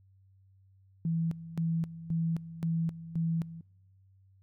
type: tone with tremolo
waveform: sine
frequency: 164.81 Hz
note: E3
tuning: in tune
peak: -27 dBFS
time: 1.05-3.61 s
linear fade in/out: 2 ms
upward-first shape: square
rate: 1.9 Hz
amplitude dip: 80%
effects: noise-tail reverb RT60 0.9 s tail -26 dB re dry + added 96 Hz sine -59 dBFS peak until 4.42 s